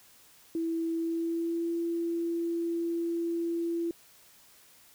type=tone with pitch glide; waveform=sine; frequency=329.6 to 337.3 Hz; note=E4 to E4; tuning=0 to +40 cents; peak=-28 dBFS; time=0.55-3.91 s; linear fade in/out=2 ms; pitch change=+40 cents; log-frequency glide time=0.92-1.73 s; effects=white hiss -58 dBFS RMS until 4.94 s